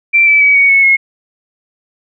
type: tone with pitch steps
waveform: sine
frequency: 2349 / 2311 / 2274 / 2238 / 2202 / 2167 Hz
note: D7 / D7 / C#7 / C#7 / C#7 / C#7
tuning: 0 / -28 / +44 / +16 / -12 / -40 cents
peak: -5 dBFS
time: 0.13-0.97 s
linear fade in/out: 20 ms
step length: 140 ms
effects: none